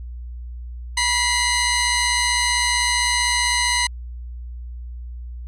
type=tone pair together; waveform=15% pulse; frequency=972.7 / 2061 Hz; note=B5 / C7; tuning=-27 / -27 cents; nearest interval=octave + minor second; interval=1300 cents; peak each=-14 dBFS; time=0.97-3.87 s; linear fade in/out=5 ms; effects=added 60 Hz sine -30 dBFS peak until 5.47 s + resampled to 24000 Hz